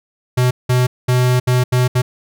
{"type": "tone bursts at uneven times", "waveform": "square", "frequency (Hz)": 125.5, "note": "B2", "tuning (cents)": 28, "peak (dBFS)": -12, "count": 6, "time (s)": [[0.37, 0.51], [0.69, 0.87], [1.08, 1.4], [1.47, 1.64], [1.72, 1.88], [1.95, 2.02]], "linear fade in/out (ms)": 10, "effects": []}